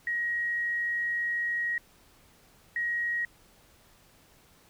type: tone pair in turn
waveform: sine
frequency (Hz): 1893 / 1893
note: A#6 / A#6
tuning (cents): +26 / +26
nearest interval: unison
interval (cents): 0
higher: neither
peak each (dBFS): -27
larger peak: neither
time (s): 0.07-1.78 / 2.76-3.25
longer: first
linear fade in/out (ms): 2
effects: pink hiss -60 dBFS RMS until 4.69 s